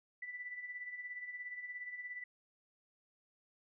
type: tone with tremolo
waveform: sine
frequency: 1978 Hz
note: B6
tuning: 2 cents sharp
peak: -40 dBFS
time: 0.22-2.24 s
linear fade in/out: 5 ms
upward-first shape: sine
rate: 17 Hz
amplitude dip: 60%
effects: none